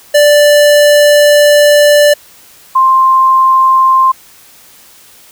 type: tone pair in turn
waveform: square / sine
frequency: 587.3 / 1051.3 Hz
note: D5 / C6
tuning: 0 / +8 cents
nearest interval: minor seventh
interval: 1008 cents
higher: second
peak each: -4 dBFS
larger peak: neither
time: 0.14-2.14 / 2.75-4.12 s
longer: first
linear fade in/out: 10 ms
effects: white hiss -40 dBFS RMS until 5.31 s